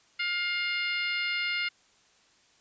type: harmonic tone with a mistuned harmonic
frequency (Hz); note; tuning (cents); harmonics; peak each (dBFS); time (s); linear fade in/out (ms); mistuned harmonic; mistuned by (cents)
707; F5; +21; 2 / 3 / 4 / 5 / 6 / 7; -35 / -30 / -34 / -43 / -39 / -44; 0.19-1.69; 10; 7; +19
effects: white hiss -63 dBFS RMS until 2.6 s + resampled to 16000 Hz